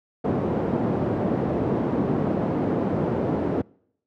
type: band-pass noise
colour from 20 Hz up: pink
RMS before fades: -24 dBFS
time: 0.24-3.62 s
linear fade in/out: 10 ms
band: 160 to 520 Hz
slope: 12 dB/octave
effects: noise-tail reverb RT60 0.7 s tail -26 dB re dry + high-pass 60 Hz 12 dB/octave